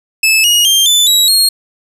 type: tone with pitch steps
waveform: sawtooth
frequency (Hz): 2612 / 2882 / 3179 / 3507 / 3869 / 4268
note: E7 / F#7 / G7 / A7 / B7 / C8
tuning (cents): -17 / -46 / +24 / -6 / -36 / +34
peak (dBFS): -4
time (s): 0.23-1.49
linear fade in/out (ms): 5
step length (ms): 210
effects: resampled to 32000 Hz + 7-bit